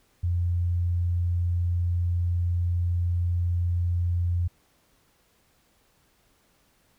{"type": "tone", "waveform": "sine", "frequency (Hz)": 87.31, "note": "F2", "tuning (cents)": 0, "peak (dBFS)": -22, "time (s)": [0.23, 4.48], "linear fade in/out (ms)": 10, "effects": ["pink hiss -65 dBFS RMS until 6.98 s"]}